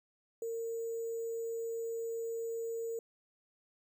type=tone with sample-and-hold; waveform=sine; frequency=457.6 Hz; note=A#4; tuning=32 cents flat; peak=-35 dBFS; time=0.42-2.99 s; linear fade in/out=2 ms; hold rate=7350 Hz; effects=none